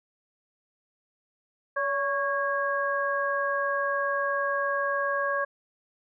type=tone cluster; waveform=sine; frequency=566 / 1109 / 1638 Hz; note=C#5 / C#6 / G#6; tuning=+36 / 0 / -24 cents; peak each=-29 dBFS; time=1.76-5.45 s; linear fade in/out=10 ms; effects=none